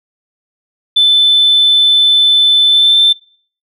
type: tone with pitch glide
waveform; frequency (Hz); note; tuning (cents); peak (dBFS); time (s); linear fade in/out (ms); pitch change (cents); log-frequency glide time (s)
sine; 3520 to 3551; A7 to A7; 0 to +15; -4; 0.96-3.13; 10; +15; 2.67-2.98
effects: noise-tail reverb RT60 0.5 s tail -23 dB re dry + tanh soft clip ceiling -1 dBFS